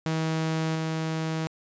sawtooth tone with level steps, 160 Hz, D#3, 49 cents sharp, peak -21 / -23 dBFS, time 0.06-1.47 s, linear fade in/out 0 ms, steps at 0.75 s, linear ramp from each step 5 ms, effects resampled to 16000 Hz

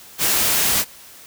white noise, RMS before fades -18 dBFS, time 0.18-0.85 s, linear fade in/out 50 ms, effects white hiss -43 dBFS RMS until 1.26 s

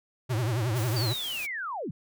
square tone with vibrato, 116.54 Hz, A#2, in tune, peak -26 dBFS, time 0.29-1.14 s, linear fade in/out 20 ms, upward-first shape triangle, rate 11 Hz, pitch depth 230 cents each way
white noise, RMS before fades -40 dBFS, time 0.75-1.47 s, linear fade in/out 20 ms
sine linear sweep, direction down, 4699 to 110 Hz, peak -31 dBFS, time 0.96-1.91 s, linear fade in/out 5 ms
effects none

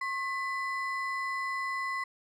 triangle ring-modulated tone, 1539 Hz, G6, 32 cents flat, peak -26 dBFS, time 0.01-2.04 s, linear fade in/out 5 ms, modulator 460 Hz, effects none

